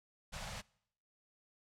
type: band-stop noise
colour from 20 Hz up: pink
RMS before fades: -44 dBFS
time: 0.32-0.62 s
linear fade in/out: 20 ms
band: 210 to 520 Hz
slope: 48 dB/octave
effects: noise-tail reverb RT60 0.7 s tail -24 dB re dry + low-pass 8000 Hz 12 dB/octave